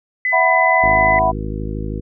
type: tone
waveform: sine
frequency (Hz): 2010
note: B6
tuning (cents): +30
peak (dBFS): -15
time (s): 0.25-1.19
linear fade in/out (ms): 2
type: chord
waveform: sine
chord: E suspended second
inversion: none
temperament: just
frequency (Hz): 659.3 / 741.7 / 988.9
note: E5 / F#5 / B5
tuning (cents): 0 / +4 / +2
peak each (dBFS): -17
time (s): 0.32-1.32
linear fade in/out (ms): 20
type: harmonic tone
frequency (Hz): 52.7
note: G#1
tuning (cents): +26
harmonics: 1 / 2 / 3 / 4 / 5 / 6 / 7 / 9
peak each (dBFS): -25 / -28 / -30 / -31 / -32 / -33 / -33 / -35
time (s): 0.82-2.01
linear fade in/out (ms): 20
effects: none